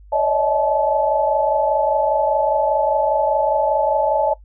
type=tone cluster; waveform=sine; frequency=564 / 616 / 641 / 864 Hz; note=C#5 / D#5 / E5 / A5; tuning=+30 / -17 / -49 / -32 cents; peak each=-20 / -21 / -23 / -19 dBFS; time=0.12-4.34 s; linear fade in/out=10 ms; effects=noise-tail reverb RT60 0.1 s tail -17 dB re dry + added 50 Hz sine -41 dBFS peak until 4.44 s